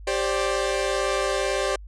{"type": "chord", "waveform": "sawtooth", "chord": "G suspended fourth", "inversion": "none", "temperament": "equal with one note detuned", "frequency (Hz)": [392, 529.3, 587.3], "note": ["G4", "C5", "D5"], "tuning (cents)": [0, 20, 0], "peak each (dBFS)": -23, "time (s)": [0.07, 1.76], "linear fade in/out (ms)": 5, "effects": ["added 50 Hz sine -38 dBFS peak until 1.87 s", "resampled to 22050 Hz"]}